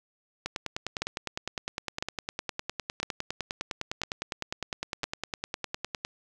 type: two click trains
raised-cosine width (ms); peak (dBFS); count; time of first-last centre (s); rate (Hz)
0.2; -14 / -12; 56 / 5; 0.46-6.049 / 1.02-5.04; 9.84 / 0.995
effects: none